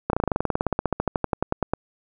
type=slowing click train; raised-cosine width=1 ms; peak=-7 dBFS; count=27; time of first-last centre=0.1-1.736 s; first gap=32 ms; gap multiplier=1.05; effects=none